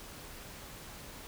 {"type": "silence", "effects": ["pink hiss -48 dBFS RMS until 1.27 s"]}